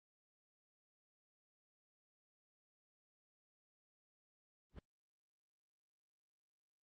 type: noise with exponential growth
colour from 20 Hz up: brown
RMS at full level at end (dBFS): -44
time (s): 4.71-4.79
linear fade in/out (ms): 1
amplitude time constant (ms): 17
effects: low-pass 4000 Hz 12 dB/octave + Opus 24 kbps